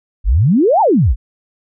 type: exponential two-way sweep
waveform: sine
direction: up then down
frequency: 41.28 to 932.3 to 41.28 Hz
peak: -8 dBFS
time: 0.24-1.16 s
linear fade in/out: 50 ms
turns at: 0.81 s
effects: none